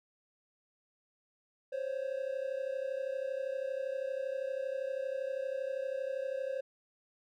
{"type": "tone pair together", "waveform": "triangle", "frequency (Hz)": [523.4, 556], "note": ["C5", "C#5"], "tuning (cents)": [0, 5], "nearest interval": "minor second", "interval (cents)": 105, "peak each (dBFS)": [-34, -36], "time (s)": [1.72, 6.61], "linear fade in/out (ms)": 10, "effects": []}